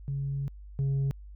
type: tone pair in turn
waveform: sine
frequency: 138.59 / 137.16 Hz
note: C#3 / C#3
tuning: 0 / -18 cents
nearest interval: unison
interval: 18 cents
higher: first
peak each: -28 / -22 dBFS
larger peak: second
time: 0.08-0.48 / 0.79-1.11 s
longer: first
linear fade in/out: 0 ms
effects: tanh soft clip ceiling -24 dBFS + added 50 Hz sine -43 dBFS peak until 1.35 s